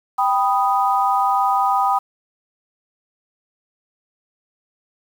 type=chord; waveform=sine; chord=G augmented; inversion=none; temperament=equal with one note detuned; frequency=786.3 / 987.8 / 1244.5 Hz; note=G5 / B5 / D#6; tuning=+5 / 0 / 0 cents; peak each=-18 / -20 / -20 dBFS; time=0.18-1.99 s; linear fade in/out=10 ms; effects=7-bit